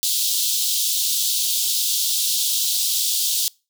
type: high-pass noise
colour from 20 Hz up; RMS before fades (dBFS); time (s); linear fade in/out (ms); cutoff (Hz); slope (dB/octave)
pink; -21; 0.03-3.48; 0; 3300; 48
effects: noise-tail reverb RT60 0.3 s tail -25 dB re dry